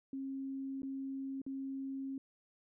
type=tone with dropouts; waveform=sine; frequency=270 Hz; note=C#4; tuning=45 cents flat; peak=-38 dBFS; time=0.13-2.18 s; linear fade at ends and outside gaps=2 ms; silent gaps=0.82-0.831 / 1.417-1.464 s; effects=none